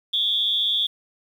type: tone with amplitude modulation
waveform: sine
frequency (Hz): 3453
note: A7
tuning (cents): -33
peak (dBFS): -15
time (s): 0.13-0.87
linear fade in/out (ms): 10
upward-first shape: sine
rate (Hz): 215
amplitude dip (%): 95
effects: 8-bit